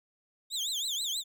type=tone with vibrato; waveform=30% pulse; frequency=3568 Hz; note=A7; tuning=23 cents sharp; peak=-28 dBFS; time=0.5-1.24 s; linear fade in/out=50 ms; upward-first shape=triangle; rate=6.2 Hz; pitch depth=260 cents each way; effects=none